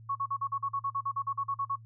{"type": "tone bursts", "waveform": "sine", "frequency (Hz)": 1108.7, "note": "C#6", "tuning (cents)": 0, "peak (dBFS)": -28, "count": 16, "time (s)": [0.09, 1.759], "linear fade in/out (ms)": 10, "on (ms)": 64, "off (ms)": 43, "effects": ["noise-tail reverb RT60 0.1 s tail -21 dB re dry", "added 112 Hz sine -48 dBFS peak until 1.85 s"]}